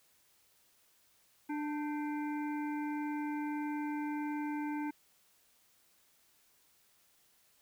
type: harmonic tone with a mistuned harmonic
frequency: 296.4 Hz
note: D4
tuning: 16 cents sharp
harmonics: 1 / 3 / 5 / 7 / 8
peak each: -35 / -42 / -49 / -52 / -54 dBFS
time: 1.49-4.91 s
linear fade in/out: 10 ms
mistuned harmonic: 5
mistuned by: +78 cents
effects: white hiss -69 dBFS RMS until 7.61 s